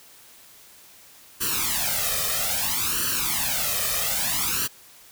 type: noise with flanger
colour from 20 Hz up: white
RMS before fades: -25 dBFS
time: 1.4-4.68 s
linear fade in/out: 20 ms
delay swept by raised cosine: 0.68 to 1.65 ms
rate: 0.61 Hz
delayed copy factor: +1
effects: white hiss -50 dBFS RMS until 5.11 s